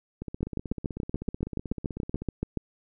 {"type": "two click trains", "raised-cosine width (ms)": 3, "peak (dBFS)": [-15, -22], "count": [16, 33], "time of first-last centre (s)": [[0.43, 2.573], [0.22, 2.22]], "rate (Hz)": [7, 16], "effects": []}